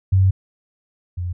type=tone pair in turn; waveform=sine; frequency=95.1 / 88.66 Hz; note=F#2 / F2; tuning=+48 / +27 cents; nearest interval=minor second; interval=121 cents; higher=first; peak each=-11 / -22 dBFS; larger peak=first; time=0.12-0.31 / 1.17-1.33 s; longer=first; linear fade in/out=10 ms; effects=none